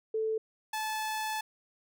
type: tone pair in turn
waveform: sine / sawtooth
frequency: 440 / 867.6 Hz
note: A4 / A5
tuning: 0 / -25 cents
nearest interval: octave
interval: 1175 cents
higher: second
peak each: -28 / -28 dBFS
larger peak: neither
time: 0.14-0.38 / 0.73-1.41 s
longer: second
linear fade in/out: 5 ms
effects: none